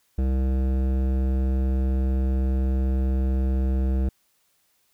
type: tone with hard clipping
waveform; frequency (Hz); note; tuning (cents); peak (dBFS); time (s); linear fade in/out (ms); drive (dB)
triangle; 65.41; C2; 0; -22; 0.18-4.09; 5; 18
effects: white hiss -67 dBFS RMS until 4.93 s